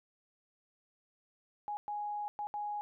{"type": "tone bursts at uneven times", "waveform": "sine", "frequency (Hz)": 830.6, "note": "G#5", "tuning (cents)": 0, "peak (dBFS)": -35, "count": 4, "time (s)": [[1.68, 1.77], [1.88, 2.28], [2.39, 2.47], [2.54, 2.81]], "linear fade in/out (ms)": 0, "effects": []}